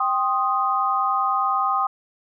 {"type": "chord", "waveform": "sine", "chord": "C minor", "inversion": "second", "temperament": "equal with one note detuned", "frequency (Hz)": [784, 1055, 1244.5], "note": ["G5", "C6", "Eb6"], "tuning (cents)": [0, 14, 0], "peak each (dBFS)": [-24, -25, -21], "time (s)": [0, 1.87], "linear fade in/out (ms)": 5, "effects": []}